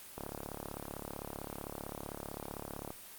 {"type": "click train", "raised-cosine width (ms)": 1, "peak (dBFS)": -26, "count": 98, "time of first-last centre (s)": [0.18, 2.905], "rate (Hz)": 35.6, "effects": ["white hiss -51 dBFS RMS until 3.18 s", "Opus 32 kbps"]}